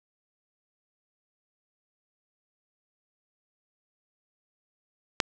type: click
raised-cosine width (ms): 0.2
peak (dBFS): -4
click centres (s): 5.202
effects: none